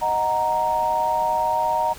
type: chord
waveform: sine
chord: D# minor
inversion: none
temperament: equal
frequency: 622.3 / 740 / 932.3 Hz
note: D#5 / F#5 / A#5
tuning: 0 / 0 / 0 cents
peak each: -26 / -26 / -20 dBFS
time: 0.01-1.94 s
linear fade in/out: 20 ms
effects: pink hiss -41 dBFS RMS until 1.98 s